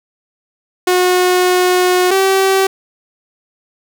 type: tone pair in turn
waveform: sawtooth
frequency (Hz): 363.1 / 385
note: F#4 / G4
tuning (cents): -33 / -31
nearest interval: minor second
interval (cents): 102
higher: second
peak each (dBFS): -6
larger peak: neither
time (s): 0.87-2.11 / 2.11-2.67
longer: first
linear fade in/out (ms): 5
effects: none